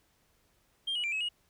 sine tone with pitch steps, 3194 / 2922 / 2361 / 2571 / 2883 Hz, G7 / F#7 / D7 / E7 / F#7, +32 / -22 / +9 / -44 / -46 cents, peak -28 dBFS, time 0.87-1.29 s, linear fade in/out 10 ms, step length 84 ms, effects tanh soft clip ceiling -28 dBFS + pink hiss -70 dBFS RMS until 1.49 s

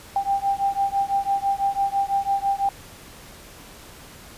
sine beating tone pair, 789 / 795 Hz, G5 / G5, +11 / +24 cents, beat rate 6 Hz, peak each -23 dBFS, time 0.16-2.69 s, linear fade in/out 2 ms, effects pink hiss -44 dBFS RMS until 4.37 s + resampled to 32000 Hz

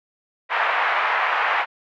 pink band-pass noise, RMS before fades -21 dBFS, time 0.49-1.66 s, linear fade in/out 50 ms, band 760 to 2300 Hz, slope 24 dB/octave, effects none

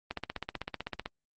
click train, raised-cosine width 0.3 ms, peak -18 dBFS, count 16, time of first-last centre 0.11-1.059 s, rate 15.8 Hz, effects Opus 24 kbps

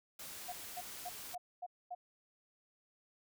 white noise, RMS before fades -48 dBFS, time 0.19-1.35 s, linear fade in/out 5 ms
sine tone bursts, 717 Hz, F5, 45 cents sharp, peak -40 dBFS, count 6, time 0.48-1.95 s, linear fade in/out 10 ms, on 45 ms, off 240 ms
effects none

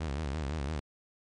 sawtooth tone with vibrato, 73.42 Hz, D2, in tune, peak -28 dBFS, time 0-0.8 s, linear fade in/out 10 ms, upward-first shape sine, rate 5.9 Hz, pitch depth 170 cents each way, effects low-pass 7000 Hz 12 dB/octave + MP3 48 kbps

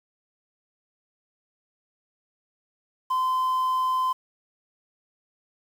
triangle tone, 1029 Hz, C6, 29 cents flat, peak -19 dBFS, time 3.1-4.13 s, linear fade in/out 10 ms, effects tanh soft clip ceiling -15 dBFS + 8-bit

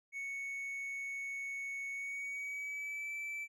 triangle tone with pitch glide, 2217 to 2321 Hz, C#7 to D7, 0 to -21 cents, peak -37 dBFS, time 0.12-3.48 s, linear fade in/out 50 ms, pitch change +79 cents, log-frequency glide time 1.91-3.13 s, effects none

